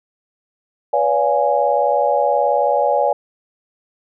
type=chord; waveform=sine; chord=B diminished seventh; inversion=none; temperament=equal with one note detuned; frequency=493.9 / 572.6 / 698.5 / 830.6 Hz; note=B4 / D5 / F5 / Ab5; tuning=0 / -44 / 0 / 0 cents; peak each=-21 / -17 / -21 / -18 dBFS; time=0.93-3.13 s; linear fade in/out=5 ms; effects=none